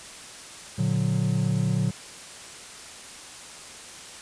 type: chord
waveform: triangle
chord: Bb augmented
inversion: none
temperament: just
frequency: 116.54 / 145.68 / 182.1 Hz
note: Bb2 / D3 / F#3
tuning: 0 / -14 / -27 cents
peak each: -24 dBFS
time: 0.78-1.91 s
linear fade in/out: 10 ms
effects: white hiss -42 dBFS RMS until 4.21 s + resampled to 22050 Hz